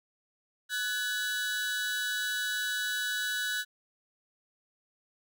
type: tone cluster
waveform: 40% pulse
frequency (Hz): 1493 / 1700 / 3901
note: F#6 / G#6 / B7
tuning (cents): +15 / +40 / -22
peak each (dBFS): -32 / -35 / -35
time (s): 0.69-3.65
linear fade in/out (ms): 50
effects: none